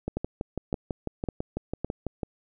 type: two click trains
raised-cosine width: 2 ms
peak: -16 / -15 dBFS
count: 14 / 4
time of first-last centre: 0.08-2.232 / 0.17-1.846 s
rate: 6.04 / 1.79 Hz
effects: none